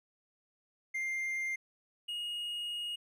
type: tone pair in turn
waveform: triangle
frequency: 2103 / 2872 Hz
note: C7 / F7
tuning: +8 / +48 cents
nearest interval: perfect fourth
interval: 540 cents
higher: second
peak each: -31 / -34 dBFS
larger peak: first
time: 0.94-1.56 / 2.08-2.96 s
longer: second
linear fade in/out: 10 ms
effects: none